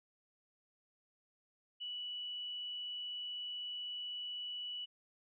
sine tone, 2952 Hz, F#7, 5 cents flat, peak -40 dBFS, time 1.8-4.86 s, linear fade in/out 20 ms, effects none

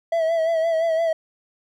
triangle tone with vibrato, 655 Hz, E5, 11 cents flat, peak -16 dBFS, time 0.12-1.13 s, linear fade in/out 5 ms, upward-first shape sine, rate 5.8 Hz, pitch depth 44 cents each way, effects none

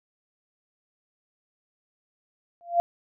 sine tone with exponential growth, 690 Hz, F5, 21 cents flat, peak -14 dBFS, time 2.61-2.8 s, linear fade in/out 0 ms, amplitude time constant 41 ms, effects none

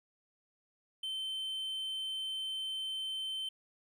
triangle tone, 3090 Hz, G7, 26 cents flat, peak -34 dBFS, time 1.03-3.49 s, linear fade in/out 5 ms, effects none

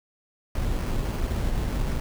brown noise with sample-and-hold, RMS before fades -26 dBFS, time 0.55-2 s, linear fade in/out 2 ms, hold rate 3675 Hz, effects none

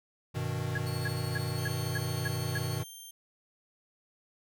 square chord, G augmented, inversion none, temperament equal, 98 / 123.47 / 155.56 Hz, G2 / B2 / D#3, 0 / 0 / 0 cents, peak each -38 / -35 / -37 dBFS, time 0.34-2.84 s, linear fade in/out 20 ms
sine tone bursts, 1664 Hz, G#6, 3 cents sharp, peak -31 dBFS, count 7, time 0.75-2.58 s, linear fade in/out 5 ms, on 30 ms, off 270 ms
sawtooth tone with tremolo, 4402 Hz, C#8, 13 cents flat, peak -39 dBFS, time 0.86-2.79 s, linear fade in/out 10 ms, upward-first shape square, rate 13 Hz, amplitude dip 35%
10% pulse tone, 3166 Hz, G7, 17 cents sharp, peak -37 dBFS, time 1.58-3.11 s, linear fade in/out 5 ms
effects none

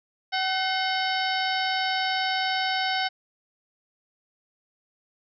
harmonic tone with a mistuned harmonic, 757 Hz, F#5, 39 cents sharp, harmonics 1 / 2 / 3 / 4 / 5 / 6 / 7, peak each -27 / -30 / -32 / -33 / -34 / -35 / -35 dBFS, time 0.32-3.09 s, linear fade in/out 20 ms, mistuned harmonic 3, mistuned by -100 cents, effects none

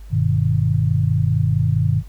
sine chord, G augmented, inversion none, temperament just, 98 / 122.5 / 153.12 Hz, G2 / B2 / D#3, 0 / -14 / -27 cents, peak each -19 dBFS, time 0.1-2.03 s, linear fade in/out 50 ms, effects added 50 Hz sine -34 dBFS peak until 2.08 s + pink hiss -54 dBFS RMS until 2.08 s

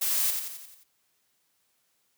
blue noise with echo, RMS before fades -27 dBFS, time 0.01-0.31 s, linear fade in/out 10 ms, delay 88 ms, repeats 6, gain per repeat -5 dB, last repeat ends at 0.838 s, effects white hiss -72 dBFS RMS until 2.17 s + high-pass 80 Hz 12 dB/octave

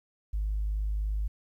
sine tone, 51.7 Hz, G#1, 7 cents flat, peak -26 dBFS, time 0.33-1.28 s, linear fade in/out 10 ms, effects tanh soft clip ceiling -23 dBFS + 11-bit

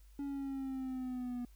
triangle exponential sweep, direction down, 282.9 to 242.7 Hz, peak -35 dBFS, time 0.19-1.45 s, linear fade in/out 2 ms, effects added 50 Hz sine -56 dBFS peak until 1.55 s + white hiss -71 dBFS RMS until 1.55 s

